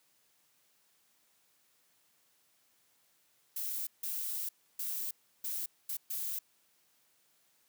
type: noise bursts at uneven times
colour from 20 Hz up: violet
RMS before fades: -37 dBFS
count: 6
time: 3.56-3.87 / 4.03-4.49 / 4.79-5.11 / 5.44-5.66 / 5.89-5.97 / 6.1-6.39 s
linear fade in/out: 5 ms
effects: white hiss -71 dBFS RMS until 7.68 s + high-pass 100 Hz 12 dB/octave